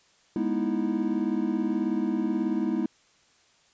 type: chord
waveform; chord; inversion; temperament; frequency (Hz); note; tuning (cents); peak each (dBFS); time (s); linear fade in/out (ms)
triangle; E major seventh; first; equal with one note detuned; 207.7 / 244.2 / 311.1 / 329.6; G#3 / B3 / D#4 / E4; 0 / -19 / 0 / 0; -28; 0.36-2.86; 2
effects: white hiss -62 dBFS RMS until 3.73 s + resampled to 16000 Hz